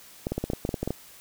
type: clicks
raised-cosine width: 2 ms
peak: -14 dBFS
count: 12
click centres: 0.269 / 0.32 / 0.38 / 0.44 / 0.501 / 0.534 / 0.651 / 0.691 / 0.742 / 0.83 / 0.876 / 0.906 s
effects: white hiss -50 dBFS RMS until 1.2 s